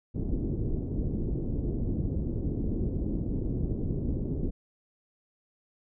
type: low-pass noise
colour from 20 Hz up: pink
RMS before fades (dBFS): -30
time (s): 0.14-4.51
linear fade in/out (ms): 20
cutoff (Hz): 370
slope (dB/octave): 24
effects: none